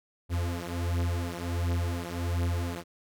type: beating tone pair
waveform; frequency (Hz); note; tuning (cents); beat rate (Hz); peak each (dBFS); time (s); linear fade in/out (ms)
45% pulse; 85.6 / 87; F2 / F2; -34 / -6; 1.4; -31; 0.29-2.84; 50
effects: none